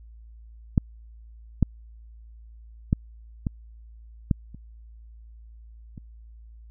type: clicks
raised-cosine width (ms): 5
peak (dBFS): -6 / -6 / -7 / -13 / -8 / -29 / -26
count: 7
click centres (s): 0.778 / 1.627 / 2.929 / 3.468 / 4.312 / 4.546 / 5.978
effects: added 56 Hz sine -44 dBFS peak until 6.7 s